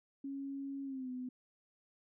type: tone with pitch glide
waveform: sine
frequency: 275.5 to 252.6 Hz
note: C#4 to B3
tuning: -11 to +39 cents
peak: -39 dBFS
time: 0.24-1.29 s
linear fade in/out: 5 ms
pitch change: -150 cents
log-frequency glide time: 0.84-1.1 s
effects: none